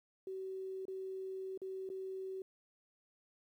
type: tone with dropouts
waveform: sine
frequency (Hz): 380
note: F#4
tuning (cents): +46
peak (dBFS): -40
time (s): 0.27-2.42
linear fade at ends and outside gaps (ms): 2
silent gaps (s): 0.854-0.881 / 1.576-1.617 / 1.891-1.9
effects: 12-bit